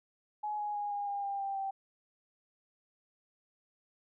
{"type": "tone with pitch steps", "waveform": "sine", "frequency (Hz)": [842, 832.8, 823.7, 814.7, 805.8, 797, 788.3, 779.7], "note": ["G#5", "G#5", "G#5", "G#5", "G5", "G5", "G5", "G5"], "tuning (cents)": [24, 5, -14, -33, 48, 28, 9, -10], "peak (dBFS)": -33, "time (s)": [0.43, 1.71], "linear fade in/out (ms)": 10, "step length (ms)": 160, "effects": []}